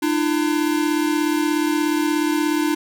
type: tone pair together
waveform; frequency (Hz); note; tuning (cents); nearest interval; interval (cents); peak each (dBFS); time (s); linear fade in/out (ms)
square; 300.5 / 337.3; D4 / E4; +40 / +40; major second; 200; -20 / -23; 0.02-2.75; 10
effects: none